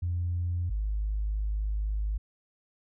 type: tone pair in turn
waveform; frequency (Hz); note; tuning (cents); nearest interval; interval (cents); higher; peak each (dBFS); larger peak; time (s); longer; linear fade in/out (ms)
sine; 87.31 / 51.91; F2 / G#1; 0 / 0; major sixth; 900; first; -26; neither; 0.02-0.7 / 0.7-2.18; second; 10
effects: tanh soft clip ceiling -22 dBFS